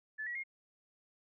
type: tone with pitch steps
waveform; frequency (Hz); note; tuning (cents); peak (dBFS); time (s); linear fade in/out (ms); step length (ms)
sine; 1735 / 1925.1 / 2136; A6 / B6 / C7; -25 / -45 / +35; -37; 0.18-0.438; 20; 86
effects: none